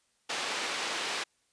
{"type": "band-pass noise", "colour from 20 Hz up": "white", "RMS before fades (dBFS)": -34, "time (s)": [0.29, 1.24], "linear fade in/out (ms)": 10, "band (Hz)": [320, 3900], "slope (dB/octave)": 12, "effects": ["white hiss -72 dBFS RMS until 1.52 s", "resampled to 22050 Hz"]}